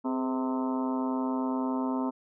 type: harmonic tone with a mistuned harmonic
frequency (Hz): 129.7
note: C3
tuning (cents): -15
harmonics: 2 / 3 / 4 / 5 / 6 / 7 / 8 / 9 / 10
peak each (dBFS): -28 / -39 / -42 / -39 / -46 / -37 / -40 / -49 / -46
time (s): 0.04-2.11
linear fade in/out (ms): 20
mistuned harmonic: 3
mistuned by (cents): +97
effects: none